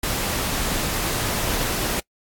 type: noise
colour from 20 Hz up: pink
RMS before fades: -24 dBFS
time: 0.03-2 s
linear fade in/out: 5 ms
effects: noise-tail reverb RT60 0.1 s tail -26 dB re dry + AAC 64 kbps